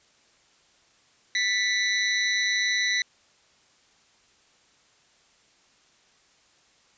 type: tone with amplitude modulation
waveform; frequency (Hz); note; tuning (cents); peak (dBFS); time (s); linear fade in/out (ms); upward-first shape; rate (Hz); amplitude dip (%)
25% pulse; 1975.5; B6; 0; -16; 1.35-3.02; 2; sine; 207; 60
effects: white hiss -61 dBFS RMS until 6.97 s + resampled to 16000 Hz